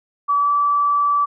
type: tone with pitch glide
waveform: sine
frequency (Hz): 1147 to 1156.3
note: D6 to D6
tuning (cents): -41 to -27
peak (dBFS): -14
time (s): 0.28-1.26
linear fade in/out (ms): 20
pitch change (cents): +14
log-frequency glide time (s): 0.39-0.5
effects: none